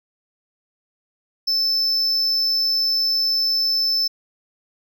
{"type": "tone", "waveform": "triangle", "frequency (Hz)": 5274, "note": "E8", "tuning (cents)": 0, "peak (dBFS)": -16, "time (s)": [1.47, 4.08], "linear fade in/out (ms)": 10, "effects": []}